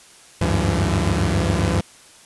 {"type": "tone cluster", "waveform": "sawtooth", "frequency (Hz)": [72.9, 94, 101.3, 169.1], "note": ["D2", "F#2", "G#2", "E3"], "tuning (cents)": [-12, 28, -43, 44], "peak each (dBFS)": -19, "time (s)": [0.41, 1.81], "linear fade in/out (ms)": 5, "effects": ["white hiss -47 dBFS RMS until 2.25 s", "resampled to 24000 Hz"]}